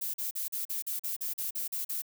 violet noise bursts, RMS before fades -34 dBFS, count 12, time 0.01-2.021 s, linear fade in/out 10 ms, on 130 ms, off 41 ms, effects none

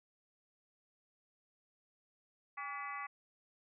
harmonic tone with a mistuned harmonic, 285.7 Hz, D4, 48 cents flat, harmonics 3 / 4 / 5 / 6 / 7 / 8 / 9, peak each -49 / -43 / -54 / -55 / -45 / -53 / -55 dBFS, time 2.57-3.07 s, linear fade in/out 10 ms, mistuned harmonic 3, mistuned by -99 cents, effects none

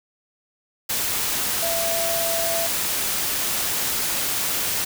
sine tone in noise, 669 Hz, E5, 25 cents sharp, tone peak -25 dBFS, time 1.62-2.67 s, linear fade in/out 10 ms, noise white, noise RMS -24 dBFS, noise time 0.89-4.85 s, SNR -4 dB, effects none

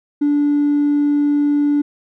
sine tone with hard clipping, 290.8 Hz, D4, 17 cents flat, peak -13 dBFS, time 0.21-1.82 s, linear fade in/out 10 ms, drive 1 dB, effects none

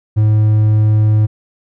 triangle tone, 107.3 Hz, A2, 43 cents flat, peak -6 dBFS, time 0.16-1.27 s, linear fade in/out 20 ms, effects none

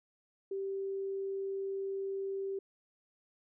sine tone, 390 Hz, G4, 9 cents flat, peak -34 dBFS, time 0.51-2.59 s, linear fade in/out 5 ms, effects none

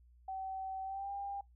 sine tone with pitch glide, 765 to 798.4 Hz, G5 to G5, -42 to +32 cents, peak -38 dBFS, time 0.28-1.41 s, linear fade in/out 5 ms, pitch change +74 cents, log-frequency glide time 0.83-1.11 s, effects noise-tail reverb RT60 0.2 s tail -26 dB re dry + added 60 Hz sine -60 dBFS peak until 1.55 s

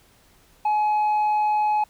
sine tone with tanh clipping, 846 Hz, G#5, 32 cents sharp, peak -19 dBFS, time 0.65-1.84 s, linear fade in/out 5 ms, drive 3 dB, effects pink hiss -57 dBFS RMS until 1.89 s

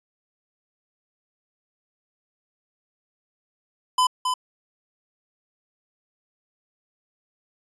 square tone with echo, 1010 Hz, B5, 39 cents sharp, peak -17 dBFS, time 3.98-4.07 s, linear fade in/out 5 ms, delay 270 ms, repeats 1, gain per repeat -5 dB, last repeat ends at 4.34 s, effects resampled to 24000 Hz

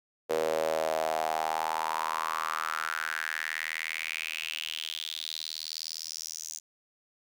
sawtooth tone with high-pass filter sweep, 79.5 Hz, D#2, 38 cents sharp, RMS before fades -33 dBFS, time 0.29-6.6 s, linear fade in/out 20 ms, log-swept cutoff 480 to 6500 Hz, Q 5.4, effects none

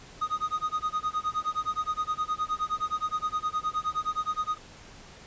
triangle tone with tremolo, 1244.5 Hz, D#6, in tune, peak -22 dBFS, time 0.21-4.58 s, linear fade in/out 10 ms, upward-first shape sine, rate 9.6 Hz, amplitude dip 100%, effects pink hiss -49 dBFS RMS until 5.26 s + resampled to 16000 Hz

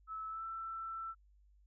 sine tone with pitch glide, 1303 to 1333.5 Hz, E6 to E6, -20 to +20 cents, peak -40 dBFS, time 0.07-1.15 s, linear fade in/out 50 ms, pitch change +40 cents, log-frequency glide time 0.28-0.45 s, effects added 50 Hz sine -63 dBFS peak until 1.66 s

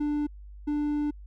triangle tone pair in turn, 295.3 / 295.3 Hz, D4 / D4, +10 / +10 cents, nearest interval unison, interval 0 cents, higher neither, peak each -23 dBFS, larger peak neither, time 0-0.27 / 0.67-1.11 s, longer second, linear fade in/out 10 ms, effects added 50 Hz sine -42 dBFS peak until 1.26 s

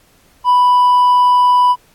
sine tone with hard clipping, 989 Hz, B5, 2 cents sharp, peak -8 dBFS, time 0.44-1.76 s, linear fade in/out 50 ms, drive 2 dB, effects pink hiss -52 dBFS RMS until 1.94 s + AAC 64 kbps

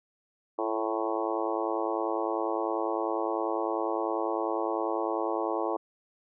harmonic tone with a mistuned harmonic, 110 Hz, A2, in tune, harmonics 3 / 4 / 5 / 6 / 7 / 8 / 9 / 10, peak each -33 / -34 / -35 / -36 / -36 / -37 / -38 / -38 dBFS, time 0.58-5.77 s, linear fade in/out 10 ms, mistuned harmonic 3, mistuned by +37 cents, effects none

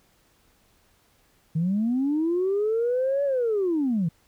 sine linear two-way sweep, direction up then down, 152.9 to 572 to 152.9 Hz, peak -20 dBFS, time 1.55-4.09 s, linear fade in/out 10 ms, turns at 3.24 s, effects tanh soft clip ceiling -17 dBFS + pink hiss -63 dBFS RMS until 4.27 s

